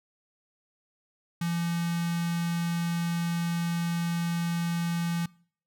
square tone with notch filter, 170 Hz, F3, 46 cents flat, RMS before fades -29 dBFS, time 1.41-5.26 s, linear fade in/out 5 ms, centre 530 Hz, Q 0.99, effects noise-tail reverb RT60 0.5 s tail -23 dB re dry

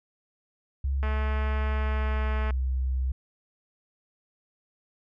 sine tone with pitch glide, 68.2 to 64.63 Hz, C#2 to C2, -28 to -21 cents, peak -24 dBFS, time 0.84-3.12 s, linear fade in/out 5 ms, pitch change -93 cents, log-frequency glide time 1.71-2.45 s
click train, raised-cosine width 0.5 ms, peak -21 dBFS, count 320, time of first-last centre 1.03-2.507 s, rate 216 Hz
effects none

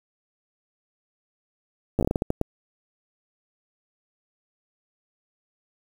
slowing click train, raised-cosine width 2 ms, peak -9 dBFS, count 11, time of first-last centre 1.99-2.414 s, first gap 9 ms, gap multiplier 1.32, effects 7-bit

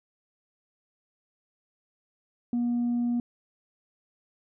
sine tone, 240 Hz, B3, 49 cents flat, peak -22 dBFS, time 2.53-3.2 s, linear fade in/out 2 ms, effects tanh soft clip ceiling -22 dBFS

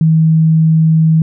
sine tone, 160 Hz, D#3, 49 cents sharp, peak -6 dBFS, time 0.01-1.22 s, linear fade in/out 2 ms, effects none

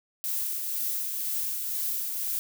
violet noise with tremolo, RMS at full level -29 dBFS, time 0.24-2.39 s, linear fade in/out 0 ms, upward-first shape triangle, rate 2 Hz, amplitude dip 35%, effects none

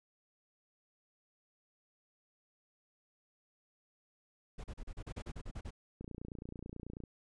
brown noise bursts, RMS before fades -43 dBFS, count 12, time 4.58-5.707 s, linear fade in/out 10 ms, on 60 ms, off 37 ms
click train, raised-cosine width 3 ms, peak -32 dBFS, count 31, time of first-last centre 6.01-7.037 s, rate 29.2 Hz
effects resampled to 22050 Hz

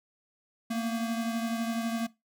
square beating tone pair, 227.9 / 239.9 Hz, A#3 / A#3, -39 / +50 cents, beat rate 12 Hz, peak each -30 / -38 dBFS, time 0.7-2.07 s, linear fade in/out 10 ms, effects noise-tail reverb RT60 0.2 s tail -19 dB re dry

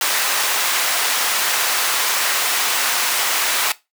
pink high-pass noise, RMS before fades -19 dBFS, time 0.01-3.72 s, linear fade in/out 2 ms, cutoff 1000 Hz, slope 12 dB/octave, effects noise-tail reverb RT60 0.2 s tail -17 dB re dry

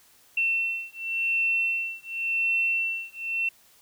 sine beating tone pair, 2699 / 2699.91 Hz, E7 / E7, +40 / +41 cents, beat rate 0.91 Hz, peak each -27 dBFS, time 0.37-3.49 s, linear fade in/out 5 ms, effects white hiss -58 dBFS RMS until 3.81 s

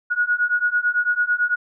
sine beating tone pair, 1448 / 1457 Hz, F#6 / F#6, -38 / -27 cents, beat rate 9 Hz, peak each -21 / -20 dBFS, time 0.1-1.56 s, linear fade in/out 20 ms, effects none

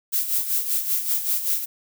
violet noise with tremolo, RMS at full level -21 dBFS, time 0.12-1.66 s, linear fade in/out 20 ms, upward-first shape sine, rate 5.2 Hz, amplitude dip 65%, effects none

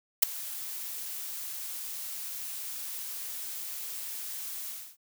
blue noise with ADSR envelope, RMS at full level -17 dBFS, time 0.22-4.97 s, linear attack 12 ms, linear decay 6 ms, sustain -21 dB, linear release 290 ms, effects none

